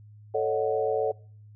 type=chord; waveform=sine; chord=D# half-diminished seventh; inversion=second; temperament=equal; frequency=440 / 554.4 / 622.3 / 740 Hz; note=A4 / C#5 / D#5 / F#5; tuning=0 / 0 / 0 / 0 cents; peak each=-26 / -29 / -32 / -31 dBFS; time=0.34-1.12 s; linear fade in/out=10 ms; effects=noise-tail reverb RT60 0.5 s tail -24 dB re dry + added 105 Hz sine -47 dBFS peak until 1.55 s